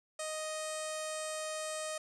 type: tone with low-pass filter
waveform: sawtooth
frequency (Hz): 623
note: D#5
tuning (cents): +2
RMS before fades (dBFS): -39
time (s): 0.19-1.98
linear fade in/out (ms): 5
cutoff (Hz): 8400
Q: 4.6
effects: none